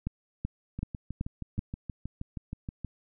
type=two click trains; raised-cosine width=5 ms; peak=-23 / -18 dBFS; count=14 / 5; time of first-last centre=0.79-2.847 / 0.07-1.591 s; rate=6.32 / 2.63 Hz; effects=none